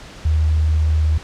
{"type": "tone", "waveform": "sine", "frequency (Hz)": 77.78, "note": "D#2", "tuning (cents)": 0, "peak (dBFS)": -13, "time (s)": [0.25, 1.18], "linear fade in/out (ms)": 5, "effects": ["pink hiss -38 dBFS RMS until 1.23 s", "low-pass 6000 Hz 12 dB/octave"]}